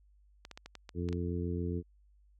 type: clicks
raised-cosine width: 0.2 ms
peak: -28 dBFS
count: 8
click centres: 0.451 / 0.513 / 0.575 / 0.66 / 0.753 / 0.892 / 1.088 / 1.128 s
type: harmonic tone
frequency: 87.2 Hz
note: F2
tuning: 2 cents flat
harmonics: 1 / 2 / 3 / 4 / 5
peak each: -35 / -38 / -40 / -41 / -42 dBFS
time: 0.94-1.83 s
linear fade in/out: 50 ms
effects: added 50 Hz sine -61 dBFS peak until 2.39 s